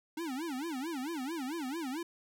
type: tone with vibrato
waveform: square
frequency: 293.7 Hz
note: D4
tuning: in tune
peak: -36 dBFS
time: 0.17-2.03 s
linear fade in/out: 5 ms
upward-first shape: sine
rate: 4.5 Hz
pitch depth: 270 cents each way
effects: none